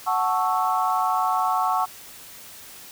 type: chord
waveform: sine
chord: F# minor seventh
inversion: none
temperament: equal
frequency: 740 / 880 / 1108.7 / 1318.5 Hz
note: F#5 / A5 / C#6 / E6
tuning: 0 / 0 / 0 / 0 cents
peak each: -24 / -26 / -24 / -28 dBFS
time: 0.06-1.86 s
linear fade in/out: 20 ms
effects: white hiss -43 dBFS RMS until 2.91 s